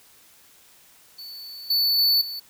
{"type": "tone with level steps", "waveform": "square", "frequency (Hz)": 4478, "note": "C#8", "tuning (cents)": 17, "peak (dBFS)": [-37, -19, -17, -31], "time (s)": [1.18, 2.4], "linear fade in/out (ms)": 10, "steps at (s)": [1.7, 1.98, 2.21], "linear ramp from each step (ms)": 5, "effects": ["white hiss -54 dBFS RMS until 2.49 s"]}